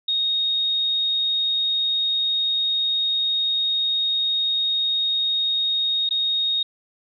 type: tone with dropouts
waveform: sine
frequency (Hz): 3729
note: A#7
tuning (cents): 0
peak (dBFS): -19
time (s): 0.08-6.63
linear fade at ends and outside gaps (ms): 5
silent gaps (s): 6.091-6.108
effects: none